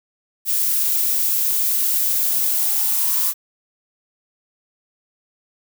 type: noise with high-pass filter sweep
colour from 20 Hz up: violet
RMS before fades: -19 dBFS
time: 0.45-3.34 s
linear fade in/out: 50 ms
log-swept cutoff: 220 to 1100 Hz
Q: 9.3
effects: none